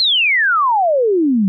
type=exponential sweep; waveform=sine; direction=down; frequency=4278 to 185 Hz; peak=-11 dBFS; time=0-1.48 s; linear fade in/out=0 ms; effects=none